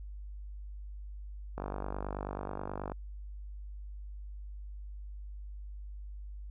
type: click train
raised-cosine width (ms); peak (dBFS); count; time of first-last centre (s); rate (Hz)
1; -23; 67; 1.58-2.919; 49.3
effects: added 50 Hz sine -41 dBFS peak until 6.5 s